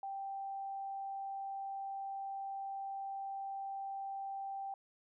sine tone, 784 Hz, G5, in tune, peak -39 dBFS, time 0.03-4.74 s, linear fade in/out 2 ms, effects none

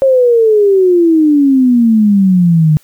sine exponential sweep, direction down, 545 to 150 Hz, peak -5 dBFS, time 0.02-2.77 s, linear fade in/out 0 ms, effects white hiss -49 dBFS RMS until 2.83 s

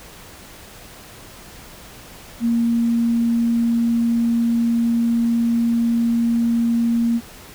sine tone, 233.1 Hz, A#3, in tune, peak -15 dBFS, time 2.4-7.21 s, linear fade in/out 50 ms, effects pink hiss -41 dBFS RMS until 7.54 s

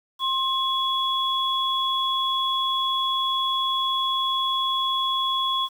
sine tone pair together, 1063 / 3375 Hz, C6 / G#7, +27 / +27 cents, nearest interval octave + minor sixth, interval 2000 cents, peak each -24 dBFS, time 0.19-5.69 s, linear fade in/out 50 ms, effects 8-bit

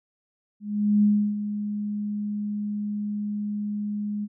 sine tone with ADSR envelope, 207.7 Hz, G#3, in tune, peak -15 dBFS, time 0.6-4.28 s, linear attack 430 ms, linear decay 320 ms, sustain -11 dB, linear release 44 ms, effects none

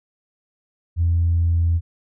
sine tone with pitch glide, 84.8 to 84.21 Hz, E2 to E2, +50 to +37 cents, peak -14 dBFS, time 0.96-1.81 s, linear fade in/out 50 ms, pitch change -13 cents, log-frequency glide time 1.24-1.65 s, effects tanh soft clip ceiling -11 dBFS

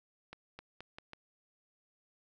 accelerating click train, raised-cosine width 0.3 ms, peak -30 dBFS, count 5, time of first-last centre 0.33-1.134 s, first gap 260 ms, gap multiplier 0.83, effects none

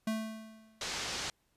square tone with exponential decay, 220 Hz, A3, in tune, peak -30 dBFS, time 0.07-0.9 s, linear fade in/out 5 ms, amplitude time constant 180 ms
white low-pass noise, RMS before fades -38 dBFS, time 0.81-1.3 s, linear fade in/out 2 ms, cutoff 6400 Hz, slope 24 dB/octave
effects pink hiss -75 dBFS RMS until 1.56 s + resampled to 32000 Hz

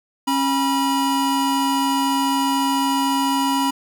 square tone pair together, 273 / 973 Hz, C#4 / B5, -26 / -26 cents, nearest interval octave + minor seventh, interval 2200 cents, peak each -21 dBFS, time 0.27-3.71 s, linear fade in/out 10 ms, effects none

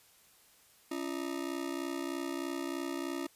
40% pulse ring-modulated tone, 310 Hz, D#4, 6 cents flat, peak -31 dBFS, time 0.91-3.27 s, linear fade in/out 5 ms, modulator 31.6 Hz, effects white hiss -63 dBFS RMS until 3.35 s + resampled to 32000 Hz

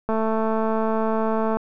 click train, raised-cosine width 1 ms, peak -11 dBFS, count 328, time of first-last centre 0.09-1.57 s, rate 221 Hz, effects none

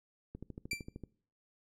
click train, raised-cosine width 3 ms, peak -31 dBFS, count 10, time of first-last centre 0.35-1.037 s, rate 13.1 Hz
sawtooth tone with exponential decay, 2349 Hz, D7, in tune, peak -27 dBFS, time 0.71-0.84 s, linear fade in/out 5 ms, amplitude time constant 28 ms
effects noise-tail reverb RT60 0.5 s tail -22 dB re dry + low-pass 11000 Hz 12 dB/octave

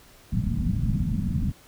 white low-pass noise, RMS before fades -25 dBFS, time 0.32-1.52 s, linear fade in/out 10 ms, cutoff 220 Hz, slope 48 dB/octave, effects pink hiss -53 dBFS RMS until 1.67 s

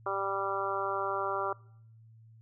harmonic tone, 196 Hz, G3, in tune, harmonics 2 / 3 / 4 / 5 / 6 / 7, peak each -37 / -37 / -38 / -38 / -35 / -38 dBFS, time 0.06-1.53 s, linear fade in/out 5 ms, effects noise-tail reverb RT60 0.7 s tail -24 dB re dry + added 112 Hz sine -53 dBFS peak until 2.41 s

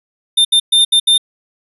square tone bursts at uneven times, 3606 Hz, A7, 42 cents sharp, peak -8 dBFS, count 5, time 0.37-0.45 / 0.52-0.6 / 0.72-0.85 / 0.92-1 / 1.07-1.18 s, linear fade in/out 10 ms, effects resampled to 32000 Hz

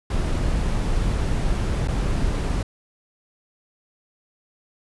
brown noise with dropouts, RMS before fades -22 dBFS, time 0.1-2.63 s, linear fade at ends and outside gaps 5 ms, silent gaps 1.876-1.882 s, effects resampled to 24000 Hz

